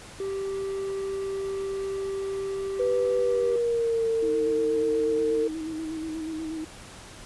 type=tone; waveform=triangle; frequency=390 Hz; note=G4; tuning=9 cents flat; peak=-26 dBFS; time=0.2-3.56 s; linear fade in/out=2 ms
type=tone with pitch glide; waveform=sine; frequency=493.9 to 452.9 Hz; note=B4 to A#4; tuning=0 to -50 cents; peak=-22 dBFS; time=2.79-5.48 s; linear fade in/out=10 ms; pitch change=-150 cents; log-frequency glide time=3.17-4.07 s
type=tone with vibrato; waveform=sine; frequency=318.1 Hz; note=D#4; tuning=38 cents sharp; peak=-30 dBFS; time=4.22-6.65 s; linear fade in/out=10 ms; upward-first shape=square; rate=8.3 Hz; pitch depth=31 cents each way
effects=pink hiss -45 dBFS RMS until 7.25 s + resampled to 24000 Hz